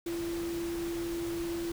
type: tone in noise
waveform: sine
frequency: 339.1 Hz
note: E4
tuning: 49 cents sharp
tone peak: -32 dBFS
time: 0.06-1.72 s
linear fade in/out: 5 ms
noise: pink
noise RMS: -43 dBFS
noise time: 0.06-1.72 s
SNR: +8 dB
effects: none